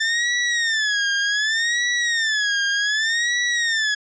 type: tone with vibrato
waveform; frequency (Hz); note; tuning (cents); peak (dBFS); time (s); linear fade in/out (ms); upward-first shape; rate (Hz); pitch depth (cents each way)
sawtooth; 1770; A6; +10; -15; 0-3.95; 10; sine; 0.66; 160
effects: resampled to 16000 Hz